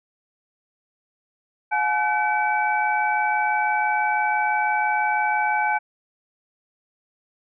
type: tone cluster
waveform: sine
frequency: 723 / 849 / 1519 / 2296 Hz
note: F#5 / G#5 / F#6 / D7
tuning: -40 / +38 / +45 / -40 cents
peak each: -29 / -21 / -25 / -28 dBFS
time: 1.71-5.79 s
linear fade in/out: 20 ms
effects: none